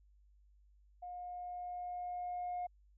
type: tone with level ramp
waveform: sine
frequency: 715 Hz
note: F5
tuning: 41 cents sharp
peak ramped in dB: -43 to -35 dBFS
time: 1.02-2.67 s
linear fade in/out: 10 ms
effects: tanh soft clip ceiling -34 dBFS + added 50 Hz sine -63 dBFS peak until 2.97 s